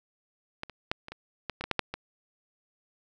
clicks, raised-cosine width 0.3 ms, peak -18 / -27 / -11 / -25 / -24 / -16 / -19 / -17 / -10 / -8 / -18 dBFS, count 11, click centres 0.634 / 0.697 / 0.915 / 1.084 / 1.12 / 1.497 / 1.61 / 1.64 / 1.713 / 1.793 / 1.94 s, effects none

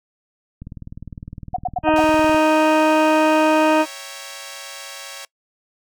click train, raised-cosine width 5 ms, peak -21 dBFS, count 35, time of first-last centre 0.62-2.346 s, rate 19.7 Hz
sine tone bursts, 731 Hz, F#5, 21 cents flat, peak -17 dBFS, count 5, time 1.54-2.005 s, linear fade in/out 5 ms, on 25 ms, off 85 ms
harmonic tone, 311.1 Hz, D#4, in tune, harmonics 1 / 2 / 3 / 4 / 5 / 6 / 8 / 9 / 10, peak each -17 / -17 / -19 / -26 / -28 / -35 / -27 / -35 / -38 dBFS, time 1.83-3.86 s, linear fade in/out 50 ms
5% pulse chord, C# diminished seventh, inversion none, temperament equal, 554.4 / 659.3 / 784 / 932.3 Hz, C#5 / E5 / G5 / Bb5, 0 / 0 / 0 / 0 cents, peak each -24 / -28 / -28 / -30 dBFS, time 1.96-5.25 s, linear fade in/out 2 ms
effects noise-tail reverb RT60 0.1 s tail -23 dB re dry

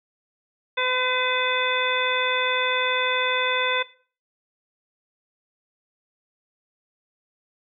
harmonic tone with a mistuned harmonic, 507 Hz, B4, 45 cents sharp, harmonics 1 / 2 / 3 / 4 / 5 / 7, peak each -28 / -28 / -28 / -28 / -28 / -28 dBFS, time 0.77-3.83 s, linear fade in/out 10 ms, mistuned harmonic 7, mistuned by -18 cents, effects noise-tail reverb RT60 0.4 s tail -17 dB re dry

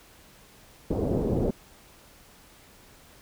white low-pass noise, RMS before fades -26 dBFS, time 0.9-1.51 s, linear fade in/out 10 ms, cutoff 490 Hz, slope 24 dB/octave, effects pink hiss -54 dBFS RMS until 3.21 s

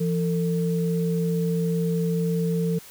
sine tone pair together, 168.9 / 449.7 Hz, E3 / A4, +42 / +38 cents, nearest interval octave + perfect fourth, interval 1696 cents, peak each -22 / -27 dBFS, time 0-2.79 s, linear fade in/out 10 ms, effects white hiss -46 dBFS RMS until 2.9 s

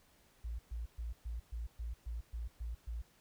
sine tone bursts, 57.5 Hz, A#1, 23 cents flat, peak -37 dBFS, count 10, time 0.44-3.02 s, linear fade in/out 10 ms, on 150 ms, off 120 ms, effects tanh soft clip ceiling -33 dBFS + pink hiss -68 dBFS RMS until 3.2 s

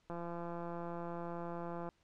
click train, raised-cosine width 1 ms, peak -30 dBFS, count 307, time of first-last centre 0.1-1.889 s, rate 171 Hz, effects pink hiss -74 dBFS RMS until 2.03 s + low-pass 6000 Hz 12 dB/octave

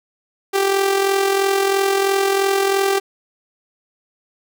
sawtooth tone with amplitude modulation, 392 Hz, G4, in tune, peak -9 dBFS, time 0.53-3 s, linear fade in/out 20 ms, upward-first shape sine, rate 43 Hz, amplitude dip 50%, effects none

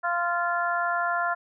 harmonic tone, 346.9 Hz, F4, 12 cents flat, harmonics 2 / 3 / 4 / 5, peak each -28 / -30 / -27 / -33 dBFS, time 0.03-1.35 s, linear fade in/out 20 ms, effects none

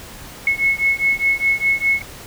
sine beating tone pair, 2186 / 2190.9 Hz, C#7 / C#7, -25 / -21 cents, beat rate 4.9 Hz, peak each -18 dBFS, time 0.47-2.02 s, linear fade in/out 2 ms, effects pink hiss -37 dBFS RMS until 2.26 s

